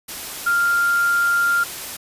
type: tone in noise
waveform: sine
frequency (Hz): 1395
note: F6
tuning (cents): -2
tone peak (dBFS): -15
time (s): 0.46-1.64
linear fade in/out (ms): 10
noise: white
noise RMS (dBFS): -31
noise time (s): 0.08-1.97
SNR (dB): +13
effects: resampled to 32000 Hz